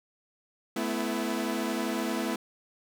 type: tone cluster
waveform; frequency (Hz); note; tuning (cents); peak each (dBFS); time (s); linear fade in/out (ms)
sawtooth; 217.5 / 250 / 331.3; A3 / B3 / E4; -20 / +21 / +9; -29; 0.76-2.36; 5
effects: none